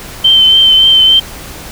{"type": "tone with vibrato", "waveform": "sine", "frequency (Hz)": 3100, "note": "G7", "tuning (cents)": -20, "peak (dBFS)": -3, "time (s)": [0.24, 1.2], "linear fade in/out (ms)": 10, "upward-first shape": "triangle", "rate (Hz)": 3.5, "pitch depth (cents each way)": 23, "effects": ["added 64 Hz sine -37 dBFS peak until 1.71 s", "pink hiss -28 dBFS RMS until 1.71 s"]}